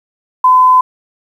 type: tone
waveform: sine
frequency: 1016 Hz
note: B5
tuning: 49 cents sharp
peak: -4 dBFS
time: 0.44-0.81 s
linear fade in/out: 5 ms
effects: 7-bit